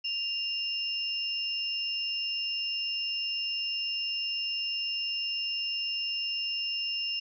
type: tone pair together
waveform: sine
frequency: 2800 / 5286 Hz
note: F7 / E8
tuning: +4 / +4 cents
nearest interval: major seventh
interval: 1100 cents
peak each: -31 / -34 dBFS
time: 0.04-7.2 s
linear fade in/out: 10 ms
effects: none